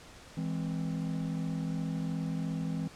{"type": "chord", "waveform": "triangle", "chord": "E augmented", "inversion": "none", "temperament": "equal", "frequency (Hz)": [164.81, 207.7, 261.6], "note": ["E3", "G#3", "B#3"], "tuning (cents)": [0, 0, 0], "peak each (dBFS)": [-31, -37, -36], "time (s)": [0.37, 2.88], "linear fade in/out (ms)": 5, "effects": ["pink hiss -52 dBFS RMS until 2.95 s", "low-pass 8000 Hz 12 dB/octave"]}